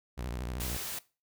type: tone with vibrato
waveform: sawtooth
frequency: 61.1 Hz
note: B1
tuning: 18 cents flat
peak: -31 dBFS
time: 0.17-0.78 s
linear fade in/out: 20 ms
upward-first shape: sine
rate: 13 Hz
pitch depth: 190 cents each way
type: noise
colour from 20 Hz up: white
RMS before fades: -38 dBFS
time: 0.6-0.99 s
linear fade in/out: 5 ms
effects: noise-tail reverb RT60 0.3 s tail -19 dB re dry